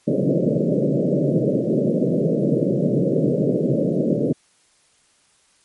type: band-pass noise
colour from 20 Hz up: pink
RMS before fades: -19 dBFS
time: 0.07-4.33 s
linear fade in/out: 10 ms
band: 130 to 600 Hz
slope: 96 dB/octave
effects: white hiss -59 dBFS RMS until 5.64 s + MP3 48 kbps